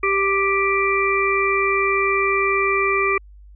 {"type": "harmonic tone", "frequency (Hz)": 392.4, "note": "G4", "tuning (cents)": 2, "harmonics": [1, 3, 5, 6], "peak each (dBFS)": [-21, -21, -26, -21], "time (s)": [0.03, 3.18], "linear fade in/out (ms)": 5, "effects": ["added 50 Hz sine -41 dBFS peak until 3.55 s"]}